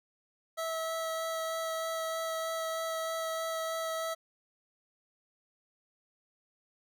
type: tone with vibrato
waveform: 25% pulse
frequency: 650 Hz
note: E5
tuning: 24 cents flat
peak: -29 dBFS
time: 0.57-4.15 s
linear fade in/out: 20 ms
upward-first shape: sine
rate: 3.2 Hz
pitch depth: 8 cents each way
effects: none